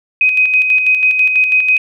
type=tone with tremolo; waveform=sine; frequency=2515 Hz; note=D#7; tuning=18 cents sharp; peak=-7 dBFS; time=0.21-1.78 s; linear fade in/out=2 ms; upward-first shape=square; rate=6.1 Hz; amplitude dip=45%; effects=none